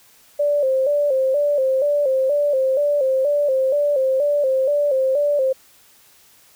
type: tone with vibrato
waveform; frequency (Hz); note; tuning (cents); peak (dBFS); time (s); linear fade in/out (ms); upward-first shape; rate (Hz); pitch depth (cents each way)
sine; 554; C#5; -1; -15; 0.39-5.53; 10; square; 2.1; 86
effects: white hiss -52 dBFS RMS until 6.55 s